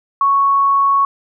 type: tone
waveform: sine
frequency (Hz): 1108.7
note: C#6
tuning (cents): 0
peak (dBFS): -10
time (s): 0.21-1.05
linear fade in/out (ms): 2
effects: none